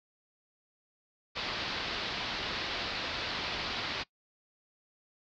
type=low-pass noise; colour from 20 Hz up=white; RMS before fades=-36 dBFS; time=1.35-4.04 s; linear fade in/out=20 ms; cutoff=4700 Hz; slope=48 dB/octave; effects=noise-tail reverb RT60 0.1 s tail -21 dB re dry